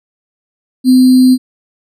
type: tone with sample-and-hold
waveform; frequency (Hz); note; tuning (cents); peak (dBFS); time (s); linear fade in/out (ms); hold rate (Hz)
sine; 255.6; C4; -40; -3; 0.84-1.38; 50; 4410
effects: resampled to 32000 Hz